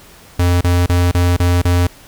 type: tone bursts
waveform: square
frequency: 88.2 Hz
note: F2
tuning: 18 cents sharp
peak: -11 dBFS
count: 6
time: 0.39-1.87 s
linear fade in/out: 5 ms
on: 220 ms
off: 32 ms
effects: pink hiss -42 dBFS RMS until 2.07 s